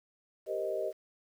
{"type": "chord", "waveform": "sine", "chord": "C minor seventh", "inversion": "second", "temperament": "equal", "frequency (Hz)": [392, 466.2, 523.3, 622.3], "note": ["G4", "Bb4", "C5", "Eb5"], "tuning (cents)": [0, 0, 0, 0], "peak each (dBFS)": [-37, -39, -39, -34], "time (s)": [0.46, 0.93], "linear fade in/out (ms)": 50, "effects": ["10-bit"]}